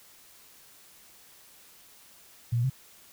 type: tone with pitch steps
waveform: sine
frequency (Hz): 118.6 / 119.4 / 131.9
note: A#2 / A#2 / C3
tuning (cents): +30 / +42 / +14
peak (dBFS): -23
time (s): 2.52-2.7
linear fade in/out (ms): 10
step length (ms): 60
effects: white hiss -55 dBFS RMS until 3.12 s